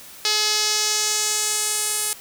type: tone with band-pass filter sweep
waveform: sawtooth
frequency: 425 Hz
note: G#4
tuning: 40 cents sharp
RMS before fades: -22 dBFS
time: 0.25-2.13 s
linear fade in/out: 0 ms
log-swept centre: 4800 to 9700 Hz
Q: 2.1
effects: white hiss -42 dBFS RMS until 2.2 s